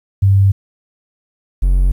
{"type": "tone pair in turn", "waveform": ["sine", "triangle"], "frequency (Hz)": [98, 45.61], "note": ["G2", "F#1"], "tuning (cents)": [0, -24], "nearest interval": "octave + minor second", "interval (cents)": 1324, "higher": "first", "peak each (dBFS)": -7, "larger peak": "neither", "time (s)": [[0.22, 0.52], [1.62, 1.92]], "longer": "neither", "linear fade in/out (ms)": 10, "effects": ["8-bit"]}